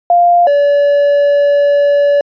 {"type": "tone pair in turn", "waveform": ["sine", "triangle"], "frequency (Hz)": [698.5, 573.1], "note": ["F5", "D5"], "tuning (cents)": [0, -42], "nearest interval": "minor third", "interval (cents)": 342, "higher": "first", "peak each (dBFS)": -5, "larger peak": "neither", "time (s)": [[0.1, 0.47], [0.47, 2.21]], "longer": "second", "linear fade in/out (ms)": 2, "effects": ["resampled to 11025 Hz"]}